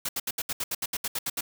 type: noise bursts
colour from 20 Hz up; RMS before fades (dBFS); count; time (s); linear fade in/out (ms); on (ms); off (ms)
white; -30; 13; 0.05-1.409; 5; 39; 71
effects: none